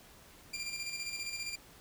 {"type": "tone with tremolo", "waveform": "20% pulse", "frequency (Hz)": 2383, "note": "D7", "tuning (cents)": 25, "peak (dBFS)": -31, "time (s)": [0.53, 1.56], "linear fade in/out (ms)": 10, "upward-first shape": "square", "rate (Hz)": 15, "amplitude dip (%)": 45, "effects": ["pink hiss -57 dBFS RMS until 1.8 s"]}